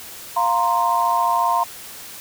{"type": "chord", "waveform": "sine", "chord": "F suspended fourth", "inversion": "none", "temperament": "equal", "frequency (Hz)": [698.5, 932.3, 1046.5], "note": ["F5", "Bb5", "C6"], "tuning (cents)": [0, 0, 0], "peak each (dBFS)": [-22, -19, -20], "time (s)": [0.36, 1.64], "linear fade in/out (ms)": 10, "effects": ["white hiss -37 dBFS RMS until 2.2 s"]}